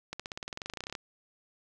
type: accelerating click train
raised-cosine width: 0.2 ms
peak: -20 dBFS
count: 20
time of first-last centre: 0.13-0.952 s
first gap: 66 ms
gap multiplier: 0.95
effects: none